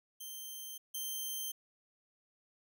5% pulse tone pair in turn, 3136 / 3136 Hz, G7 / G7, 0 / 0 cents, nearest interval unison, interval 0 cents, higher neither, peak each -35 / -29 dBFS, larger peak second, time 0.2-0.78 / 0.94-1.52 s, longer neither, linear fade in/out 10 ms, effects none

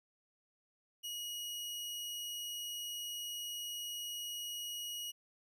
sawtooth tone, 2900 Hz, F#7, 35 cents flat, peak -37 dBFS, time 1.03-5.12 s, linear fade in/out 20 ms, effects none

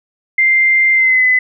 sine tone with pitch glide, 2093 to 2016 Hz, C7 to B6, 0 to +35 cents, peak -8 dBFS, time 0.38-1.39 s, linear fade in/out 5 ms, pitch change -65 cents, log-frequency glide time 0.93-1.25 s, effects none

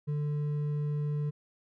triangle tone with hard clipping, 147.7 Hz, D3, 10 cents sharp, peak -30 dBFS, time 0.07-1.31 s, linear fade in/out 20 ms, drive 8 dB, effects none

